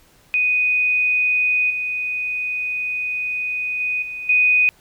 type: tone with level steps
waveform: sine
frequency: 2489 Hz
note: D#7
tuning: in tune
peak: -15 / -21 / -19 / -27 / -12 dBFS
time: 0.34-4.69 s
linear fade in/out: 0 ms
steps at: 1.7 / 3.8 / 4.02 / 4.29 s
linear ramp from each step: 5 ms
effects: pink hiss -54 dBFS RMS until 4.8 s